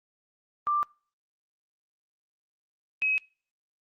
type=tone pair in turn; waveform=sine; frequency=1182 / 2548 Hz; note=D6 / D#7; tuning=+11 / +41 cents; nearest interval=octave + minor second; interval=1330 cents; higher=second; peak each=-23 dBFS; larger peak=neither; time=0.67-0.83 / 3.02-3.18 s; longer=neither; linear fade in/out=0 ms; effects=noise-tail reverb RT60 0.4 s tail -25 dB re dry + Opus 32 kbps